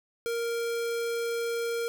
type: tone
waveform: square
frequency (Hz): 466.2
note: A#4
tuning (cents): 0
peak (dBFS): -29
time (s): 0.26-1.88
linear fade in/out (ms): 0
effects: none